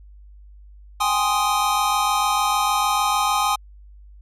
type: chord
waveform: square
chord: Ab major seventh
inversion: third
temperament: equal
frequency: 784 / 830.6 / 1046.5 / 1244.5 Hz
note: G5 / Ab5 / C6 / Eb6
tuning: 0 / 0 / 0 / 0 cents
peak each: -27 / -24 / -25 / -23 dBFS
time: 1-3.56 s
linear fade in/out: 10 ms
effects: added 50 Hz sine -42 dBFS peak until 4.21 s + resampled to 32000 Hz